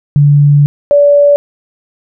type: tone pair in turn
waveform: sine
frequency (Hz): 144.7 / 576.1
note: D3 / D5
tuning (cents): -25 / -33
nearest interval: 2 octaves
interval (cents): 2392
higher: second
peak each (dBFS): -3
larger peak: neither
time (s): 0.16-0.66 / 0.91-1.36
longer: first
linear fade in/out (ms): 0
effects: none